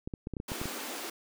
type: clicks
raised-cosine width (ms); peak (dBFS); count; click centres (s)
3; -23; 9; 0.075 / 0.138 / 0.271 / 0.337 / 0.368 / 0.401 / 0.518 / 0.615 / 0.656
type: high-pass noise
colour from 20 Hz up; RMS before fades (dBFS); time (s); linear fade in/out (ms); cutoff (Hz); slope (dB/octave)
pink; -39; 0.48-1.1; 5; 230; 48
effects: none